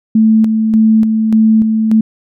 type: tone with tremolo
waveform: sine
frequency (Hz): 220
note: A3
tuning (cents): 0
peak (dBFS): -5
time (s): 0.15-2.01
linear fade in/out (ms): 5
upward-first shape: square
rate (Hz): 1.7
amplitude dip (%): 40
effects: none